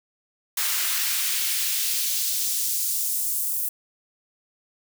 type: noise with high-pass filter sweep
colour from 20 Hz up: white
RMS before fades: -25 dBFS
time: 0.57-3.69 s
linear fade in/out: 5 ms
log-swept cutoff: 1200 to 11000 Hz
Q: 0.92
effects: none